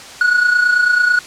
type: tone with amplitude modulation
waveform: triangle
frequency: 1461 Hz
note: F#6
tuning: 22 cents flat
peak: -6 dBFS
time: 0.21-1.19 s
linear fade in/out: 2 ms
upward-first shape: sine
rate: 29.1 Hz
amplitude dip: 60%
effects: white hiss -34 dBFS RMS until 1.26 s + low-pass 7000 Hz 12 dB/octave